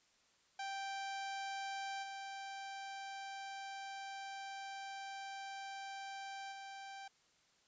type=tone with level steps; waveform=sawtooth; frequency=784 Hz; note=G5; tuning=in tune; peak=-37 / -41 / -44 dBFS; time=0.59-7.08 s; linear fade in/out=5 ms; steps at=2.02 / 6.51 s; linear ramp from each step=20 ms; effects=white hiss -72 dBFS RMS until 7.67 s + resampled to 16000 Hz